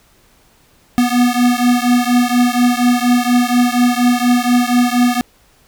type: beating tone pair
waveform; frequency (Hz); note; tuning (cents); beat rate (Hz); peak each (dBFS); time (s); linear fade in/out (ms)
square; 242.9 / 247.1; B3 / B3; -29 / +1; 4.2; -14 / -15; 0.98-5.21; 0
effects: pink hiss -52 dBFS RMS until 5.67 s